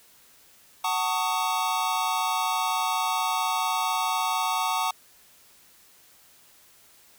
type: chord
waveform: square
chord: D# half-diminished seventh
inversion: first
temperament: just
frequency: 746.7 / 896 / 1120.1 / 1244.5 Hz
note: F#5 / A5 / C#6 / D#6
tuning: +16 / +31 / +18 / 0 cents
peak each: -31 / -29 / -30 / -33 dBFS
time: 0.84-4.91 s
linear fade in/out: 5 ms
effects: white hiss -56 dBFS RMS until 7.18 s

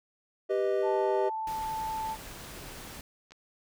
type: chord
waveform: triangle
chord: G augmented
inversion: none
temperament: equal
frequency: 392 / 493.9 / 622.3 Hz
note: G4 / B4 / D#5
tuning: 0 / 0 / 0 cents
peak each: -26 / -30 / -29 dBFS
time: 0.49-1.3 s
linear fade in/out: 20 ms
type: tone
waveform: sine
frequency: 880 Hz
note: A5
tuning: in tune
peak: -31 dBFS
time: 0.82-2.17 s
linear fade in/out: 50 ms
type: noise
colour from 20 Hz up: pink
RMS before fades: -44 dBFS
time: 1.47-3.01 s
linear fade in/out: 2 ms
type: clicks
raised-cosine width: 0.2 ms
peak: -39 / -33 dBFS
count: 2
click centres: 3.308 / 3.32 s
effects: none

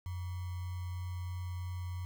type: tone with sample-and-hold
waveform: sine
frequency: 89.7 Hz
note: F2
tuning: 47 cents sharp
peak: -36 dBFS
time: 0.06-2.05 s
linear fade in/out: 0 ms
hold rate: 1050 Hz
effects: none

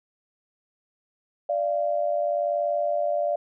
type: tone pair together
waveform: sine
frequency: 587.3 / 688.3 Hz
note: D5 / F5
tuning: 0 / -25 cents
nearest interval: minor third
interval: 275 cents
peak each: -24 / -26 dBFS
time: 1.49-3.36 s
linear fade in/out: 5 ms
effects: none

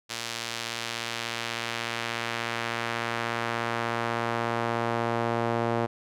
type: tone with band-pass filter sweep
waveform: sawtooth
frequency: 116.54 Hz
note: A#2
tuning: in tune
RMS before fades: -30 dBFS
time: 0.09-5.87 s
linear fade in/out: 20 ms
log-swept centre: 4800 to 660 Hz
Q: 0.84
effects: none

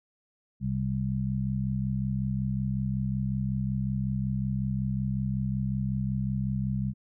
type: harmonic tone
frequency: 65.41 Hz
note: C2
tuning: in tune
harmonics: 1 / 2 / 3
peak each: -36 / -29 / -30 dBFS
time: 0.6-6.94 s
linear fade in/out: 50 ms
effects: none

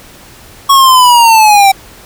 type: linear sweep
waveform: square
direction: down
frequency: 1110 to 769 Hz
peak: -3 dBFS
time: 0.69-1.72 s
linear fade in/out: 10 ms
effects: pink hiss -36 dBFS RMS until 2.05 s

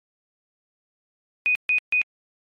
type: tone bursts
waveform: sine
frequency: 2489 Hz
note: D#7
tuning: in tune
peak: -17 dBFS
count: 3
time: 1.46-2.016 s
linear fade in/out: 0 ms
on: 92 ms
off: 140 ms
effects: MP3 64 kbps

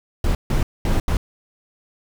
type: noise bursts at uneven times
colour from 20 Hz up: brown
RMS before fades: -18 dBFS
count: 4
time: 0.24-0.35 / 0.5-0.63 / 0.85-1 / 1.08-1.17 s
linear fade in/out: 2 ms
effects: none

